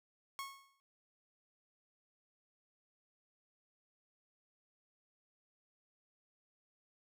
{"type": "tone with exponential decay", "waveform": "sawtooth", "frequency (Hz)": 1096, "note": "C#6", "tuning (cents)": -20, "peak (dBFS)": -35, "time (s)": [0.39, 0.8], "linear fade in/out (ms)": 0, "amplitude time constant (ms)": 87, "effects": []}